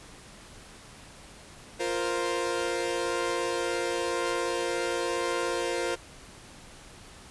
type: chord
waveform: sawtooth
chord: F suspended fourth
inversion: none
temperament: equal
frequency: 349.2 / 466.2 / 523.3 Hz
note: F4 / Bb4 / C5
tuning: 0 / 0 / 0 cents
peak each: -28 dBFS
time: 1.79-5.96 s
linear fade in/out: 20 ms
effects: pink hiss -49 dBFS RMS until 7.3 s + resampled to 24000 Hz